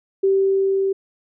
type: tone with level ramp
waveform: sine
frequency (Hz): 388.3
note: G4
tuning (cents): -16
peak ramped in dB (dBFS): -13 to -17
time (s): 0.23-0.93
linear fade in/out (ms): 10
effects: none